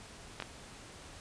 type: clicks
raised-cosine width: 0.3 ms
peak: -21 dBFS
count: 2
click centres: 0.401 / 0.423 s
effects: pink hiss -51 dBFS RMS until 1.2 s + resampled to 22050 Hz